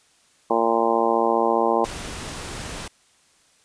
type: harmonic tone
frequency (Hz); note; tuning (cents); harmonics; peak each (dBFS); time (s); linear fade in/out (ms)
114.9; A#2; -25; 2 / 3 / 4 / 5 / 6 / 7 / 8 / 9; -29 / -25 / -24 / -25 / -27 / -24 / -27 / -26; 0.5-1.85; 5
type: noise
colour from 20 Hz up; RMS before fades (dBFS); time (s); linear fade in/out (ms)
pink; -33; 1.84-2.88; 5
effects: white hiss -59 dBFS RMS until 3.64 s + resampled to 22050 Hz